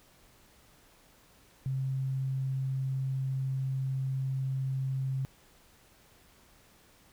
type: tone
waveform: sine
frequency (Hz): 133.1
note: C3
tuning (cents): +30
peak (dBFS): -29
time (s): 1.66-5.25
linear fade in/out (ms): 0
effects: pink hiss -61 dBFS RMS until 7.12 s